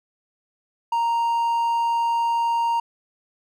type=tone; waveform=triangle; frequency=931 Hz; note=A#5; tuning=2 cents flat; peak=-17 dBFS; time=0.92-2.8 s; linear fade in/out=5 ms; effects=none